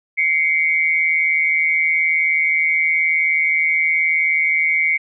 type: tone pair together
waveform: sine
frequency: 2093 / 2252 Hz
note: C7 / C#7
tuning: 0 / +27 cents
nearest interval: minor second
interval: 127 cents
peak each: -17 dBFS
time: 0.17-4.98 s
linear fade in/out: 20 ms
effects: none